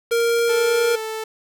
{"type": "click train", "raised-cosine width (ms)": 0.3, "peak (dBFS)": -25, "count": 9, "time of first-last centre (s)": [0.11, 0.851], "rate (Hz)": 10.8}
{"type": "tone with pitch glide", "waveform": "square", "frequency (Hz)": [466.2, 470.3], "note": ["A#4", "A#4"], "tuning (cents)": [0, 15], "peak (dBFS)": -17, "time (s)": [0.11, 0.96], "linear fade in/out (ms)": 10, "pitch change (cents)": 15, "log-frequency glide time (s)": [0.26, 0.75]}
{"type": "tone", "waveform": "sawtooth", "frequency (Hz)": 440, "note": "A4", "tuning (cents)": 0, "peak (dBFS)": -22, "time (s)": [0.49, 1.24], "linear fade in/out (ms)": 5}
{"effects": []}